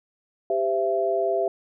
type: tone cluster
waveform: sine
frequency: 394.3 / 515 / 669 Hz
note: G4 / C5 / E5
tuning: +10 / -28 / +25 cents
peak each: -25 / -29 / -23 dBFS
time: 0.5-1.48 s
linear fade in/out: 2 ms
effects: none